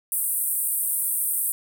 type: band-pass noise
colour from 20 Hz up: pink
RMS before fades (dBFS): -25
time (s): 0.12-1.52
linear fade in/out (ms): 0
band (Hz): 8500 to 16000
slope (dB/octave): 96
effects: none